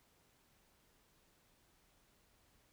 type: silence
effects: pink hiss -72 dBFS RMS until 2.72 s